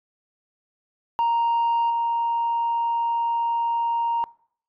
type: tone with level steps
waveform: sine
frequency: 932.3 Hz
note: A#5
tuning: in tune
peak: -16 / -19 dBFS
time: 1.19-4.24 s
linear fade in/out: 0 ms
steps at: 1.9 s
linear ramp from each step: 2 ms
effects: noise-tail reverb RT60 0.6 s tail -23 dB re dry + tanh soft clip ceiling -17 dBFS